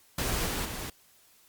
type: noise with level steps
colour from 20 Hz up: pink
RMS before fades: -30 / -32 / -37 dBFS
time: 0.18-0.9 s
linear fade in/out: 5 ms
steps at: 0.46 / 0.65 s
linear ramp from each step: 5 ms
effects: white hiss -61 dBFS RMS until 1.48 s + Opus 48 kbps